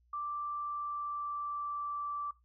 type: tone with pitch glide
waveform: sine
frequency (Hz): 1174.7 to 1165.2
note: D6 to D6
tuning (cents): 0 to -14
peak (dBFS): -35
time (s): 0.13-2.31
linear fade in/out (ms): 5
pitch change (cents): -14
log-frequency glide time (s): 0.49-2.13
effects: noise-tail reverb RT60 0.2 s tail -17 dB re dry + added 60 Hz sine -66 dBFS peak until 2.44 s